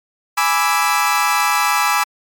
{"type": "chord", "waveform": "30% pulse", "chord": "E dominant seventh", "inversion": "first", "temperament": "equal", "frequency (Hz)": [830.6, 987.8, 1174.7, 1318.5], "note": ["G#5", "B5", "D6", "E6"], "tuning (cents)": [0, 0, 0, 0], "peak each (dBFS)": -17, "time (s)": [0.37, 2.04], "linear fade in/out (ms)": 10, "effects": ["MP3 96 kbps"]}